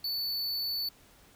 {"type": "tone", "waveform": "square", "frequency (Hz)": 4478, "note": "C#8", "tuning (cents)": 17, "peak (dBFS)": -31, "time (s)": [0.04, 0.89], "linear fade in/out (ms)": 5, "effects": ["pink hiss -59 dBFS RMS until 1.35 s"]}